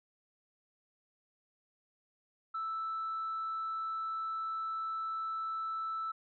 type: tone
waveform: sine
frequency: 1318.5 Hz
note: E6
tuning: in tune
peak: -33 dBFS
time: 2.54-6.12 s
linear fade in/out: 10 ms
effects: tanh soft clip ceiling -31 dBFS

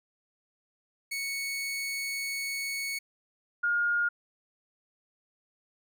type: tone pair in turn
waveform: sawtooth / sine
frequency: 2217 / 1421.8 Hz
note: C#7 / F6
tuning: 0 / +31 cents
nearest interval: minor sixth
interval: 769 cents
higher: first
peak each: -28 / -24 dBFS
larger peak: second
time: 1.11-2.99 / 3.63-4.09 s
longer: first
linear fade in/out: 10 ms
effects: none

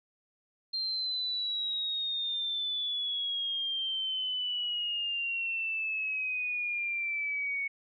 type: exponential sweep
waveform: sine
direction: down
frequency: 4186 to 2217 Hz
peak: -30 dBFS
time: 0.73-7.68 s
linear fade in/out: 10 ms
effects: none

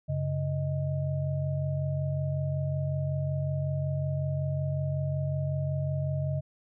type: tone cluster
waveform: sine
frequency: 95.4 / 140.8 / 624 Hz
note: G2 / C#3 / D#5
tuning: -47 / +27 / +5 cents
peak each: -34 / -28 / -37 dBFS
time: 0.08-6.41 s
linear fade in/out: 20 ms
effects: none

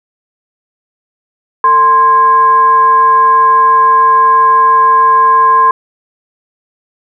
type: tone with frequency modulation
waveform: sine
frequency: 1046.5 Hz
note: C6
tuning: in tune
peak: -4 dBFS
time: 1.64-5.71 s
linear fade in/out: 2 ms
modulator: 595 Hz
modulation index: 0.3
effects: none

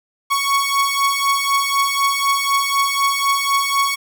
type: beating tone pair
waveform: sawtooth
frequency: 1108.7 / 1112.7 Hz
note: C#6 / C#6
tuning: 0 / +6 cents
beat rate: 4 Hz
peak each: -16 / -14 dBFS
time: 0.3-3.96 s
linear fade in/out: 20 ms
effects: none

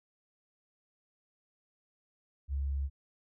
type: tone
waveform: sine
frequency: 69.2 Hz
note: C#2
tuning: 2 cents flat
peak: -30 dBFS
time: 2.48-2.9 s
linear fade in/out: 50 ms
effects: none

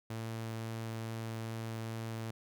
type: tone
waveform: sawtooth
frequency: 112.8 Hz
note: A2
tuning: 44 cents sharp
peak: -34 dBFS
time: 0.1-2.31 s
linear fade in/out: 5 ms
effects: none

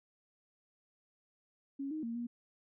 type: tone with pitch steps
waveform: sine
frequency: 276 / 311.2 / 231.5 / 238.2 Hz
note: C#4 / D#4 / A#3 / A#3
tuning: -7 / 0 / -12 / +38 cents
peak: -36 dBFS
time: 1.79-2.27 s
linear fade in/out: 10 ms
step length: 120 ms
effects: none

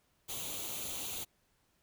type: noise with comb filter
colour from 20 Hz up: white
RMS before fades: -40 dBFS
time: 0.28-1.25 s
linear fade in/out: 20 ms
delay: 0.29 ms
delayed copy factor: +0.65
effects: pink hiss -74 dBFS RMS until 1.82 s

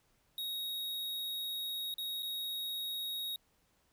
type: tone with dropouts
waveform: square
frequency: 3768 Hz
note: A#7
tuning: 18 cents sharp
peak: -37 dBFS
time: 0.38-3.36 s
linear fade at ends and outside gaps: 2 ms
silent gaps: 1.941-1.982 / 2.224-2.229 s
effects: pink hiss -73 dBFS RMS until 3.92 s

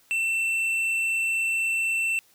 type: tone with tanh clipping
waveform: sine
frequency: 2684 Hz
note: E7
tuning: 31 cents sharp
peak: -24 dBFS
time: 0.11-2.19 s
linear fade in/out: 0 ms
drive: 8 dB
effects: white hiss -60 dBFS RMS until 2.34 s

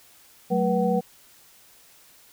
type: tone cluster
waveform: sine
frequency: 185.6 / 219.1 / 485.3 / 753 Hz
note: F#3 / A3 / B4 / F#5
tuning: +6 / -7 / -30 / +30 cents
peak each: -24 / -27 / -24 / -27 dBFS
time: 0.5-1.01 s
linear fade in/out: 20 ms
effects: white hiss -54 dBFS RMS until 2.32 s

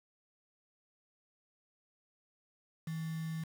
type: tone with quantisation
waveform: sine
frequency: 161.1 Hz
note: E3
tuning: 39 cents flat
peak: -36 dBFS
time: 2.87-3.44 s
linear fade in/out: 5 ms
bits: 8
effects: none

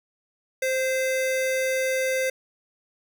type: tone pair together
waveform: square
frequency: 523.3 / 2061 Hz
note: C5 / C7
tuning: 0 / -27 cents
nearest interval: 2 octaves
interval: 2373 cents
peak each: -24 / -30 dBFS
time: 0.62-2.3 s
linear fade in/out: 5 ms
effects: none

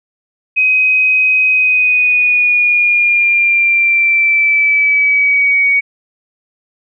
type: tone with pitch glide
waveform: sine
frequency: 2520 to 2245 Hz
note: D#7 to C#7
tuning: +21 to +21 cents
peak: -8 dBFS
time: 0.56-5.81 s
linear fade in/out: 20 ms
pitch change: -200 cents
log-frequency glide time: 1.52-5.67 s
effects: none

